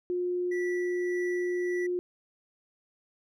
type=tone; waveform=sine; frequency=357.4 Hz; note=F4; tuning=40 cents sharp; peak=-27 dBFS; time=0.1-1.99 s; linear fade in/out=0 ms
type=tone with tremolo; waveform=triangle; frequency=1960 Hz; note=B6; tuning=14 cents flat; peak=-34 dBFS; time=0.51-1.87 s; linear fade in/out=10 ms; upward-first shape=sine; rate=1.7 Hz; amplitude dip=40%
effects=none